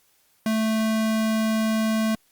square tone, 220 Hz, A3, in tune, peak -21 dBFS, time 0.46-2.15 s, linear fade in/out 2 ms, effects white hiss -63 dBFS RMS until 2.31 s + Opus 48 kbps

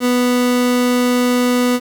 30% pulse tone, 246.9 Hz, B3, in tune, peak -10 dBFS, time 0-1.8 s, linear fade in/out 50 ms, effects 7-bit

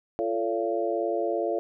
sine tone cluster, 344.3 / 441.9 / 566 / 683 Hz, F4 / A4 / C#5 / F5, -25 / +7 / +36 / -39 cents, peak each -30 dBFS, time 0.19-1.59 s, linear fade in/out 0 ms, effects none

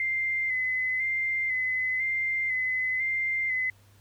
sine tone with vibrato, 2061 Hz, C7, 27 cents flat, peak -25 dBFS, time 0-3.7 s, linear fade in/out 2 ms, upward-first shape square, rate 1 Hz, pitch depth 28 cents each way, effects added 100 Hz sine -56 dBFS peak until 4 s + pink hiss -62 dBFS RMS until 4 s

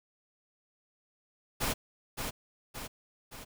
pink noise with echo, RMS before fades -31 dBFS, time 1.6-1.74 s, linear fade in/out 20 ms, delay 570 ms, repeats 3, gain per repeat -5 dB, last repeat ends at 3.45 s, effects none

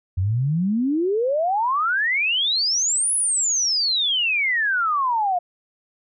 sine exponential two-way sweep, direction up then down, 87.31 to 10540 to 692 Hz, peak -18 dBFS, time 0.17-5.39 s, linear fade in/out 10 ms, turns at 3.14 s, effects none

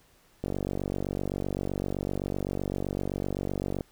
click train, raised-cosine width 2 ms, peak -17 dBFS, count 162, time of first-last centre 0.44-3.808 s, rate 47.8 Hz, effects pink hiss -62 dBFS RMS until 3.91 s

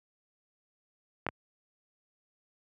clicks, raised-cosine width 0.5 ms, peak -16 dBFS, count 2, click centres 1.266 / 1.288 s, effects high-pass 80 Hz 12 dB/octave

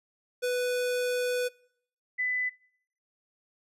square / sine tone pair in turn, 495.3 / 2001 Hz, B4 / B6, +5 / +22 cents, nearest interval 2 octaves, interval 2417 cents, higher second, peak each -27 / -26 dBFS, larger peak second, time 0.42-1.49 / 2.18-2.5 s, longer first, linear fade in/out 20 ms, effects noise-tail reverb RT60 0.7 s tail -25 dB re dry + resampled to 32000 Hz

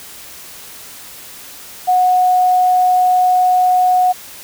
sine tone, 732 Hz, F#5, 19 cents flat, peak -9 dBFS, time 1.87-4.13 s, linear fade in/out 20 ms, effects white hiss -35 dBFS RMS until 4.43 s

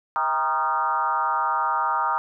sine tone with frequency modulation, 1083 Hz, C#6, 41 cents flat, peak -20 dBFS, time 0.16-2.18 s, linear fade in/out 0 ms, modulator 145 Hz, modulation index 2, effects none

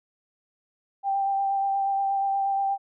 sine tone with vibrato, 787 Hz, G5, 7 cents sharp, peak -22 dBFS, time 1.03-2.78 s, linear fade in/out 50 ms, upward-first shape sine, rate 8.4 Hz, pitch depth 15 cents each way, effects none

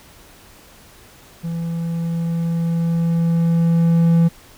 triangle tone with level ramp, 167.3 Hz, E3, 26 cents sharp, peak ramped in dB -20 to -8 dBFS, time 1.43-4.29 s, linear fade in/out 20 ms, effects pink hiss -46 dBFS RMS until 4.57 s

